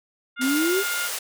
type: harmonic tone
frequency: 707 Hz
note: F5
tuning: 21 cents sharp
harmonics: 2 / 3 / 4 / 5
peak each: -27 / -36 / -37 / -40 dBFS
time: 0.36-1.1 s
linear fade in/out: 50 ms
type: exponential sweep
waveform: sine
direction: up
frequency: 246.9 to 409.3 Hz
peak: -20 dBFS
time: 0.39-0.84 s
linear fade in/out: 50 ms
type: band-pass noise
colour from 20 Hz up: white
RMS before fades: -31 dBFS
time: 0.41-1.19 s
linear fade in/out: 5 ms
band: 410 to 12000 Hz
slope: 24 dB/octave
type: noise with tremolo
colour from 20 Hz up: blue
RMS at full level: -33 dBFS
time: 0.48-1.18 s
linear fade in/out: 10 ms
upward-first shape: sine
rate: 14 Hz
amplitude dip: 35%
effects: none